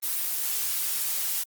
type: noise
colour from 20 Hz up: blue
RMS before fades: -28 dBFS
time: 0.02-1.44 s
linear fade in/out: 20 ms
effects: Opus 24 kbps